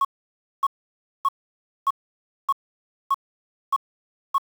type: tone bursts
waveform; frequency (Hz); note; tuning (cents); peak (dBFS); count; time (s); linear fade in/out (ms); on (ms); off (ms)
sine; 1099; C#6; -15; -15; 8; 0.01-4.382; 5; 39; 580
effects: tanh soft clip ceiling -13 dBFS + 7-bit